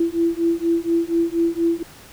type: beating tone pair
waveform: sine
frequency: 333.5 / 337.7 Hz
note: E4 / E4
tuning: +20 / +42 cents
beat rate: 4.2 Hz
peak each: -20 dBFS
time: 0-1.83 s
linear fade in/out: 5 ms
effects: pink hiss -44 dBFS RMS until 2.12 s